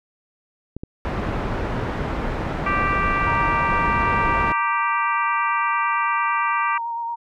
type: clicks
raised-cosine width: 3 ms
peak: -18 dBFS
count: 5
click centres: 0.766 / 0.835 / 1.268 / 1.315 / 1.597 s
type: low-pass noise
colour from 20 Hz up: pink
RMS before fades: -25 dBFS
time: 1.05-4.52 s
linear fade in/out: 0 ms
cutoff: 1500 Hz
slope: 12 dB/octave
type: harmonic tone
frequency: 391.5 Hz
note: G4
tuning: 2 cents flat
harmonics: 3 / 4 / 5 / 6 / 7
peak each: -21 / -28 / -29 / -29 / -35 dBFS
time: 2.66-6.78 s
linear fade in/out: 5 ms
type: tone with vibrato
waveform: sine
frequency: 932.3 Hz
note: A#5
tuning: in tune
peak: -24 dBFS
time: 3.26-7.16 s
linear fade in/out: 20 ms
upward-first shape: sine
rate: 8.9 Hz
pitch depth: 21 cents each way
effects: none